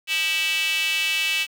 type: tone with high-pass filter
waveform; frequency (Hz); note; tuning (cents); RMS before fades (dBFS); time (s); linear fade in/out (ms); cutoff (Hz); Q
square; 175.8; F3; +12; -23; 0.07-1.47; 50; 2700; 6
effects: 8-bit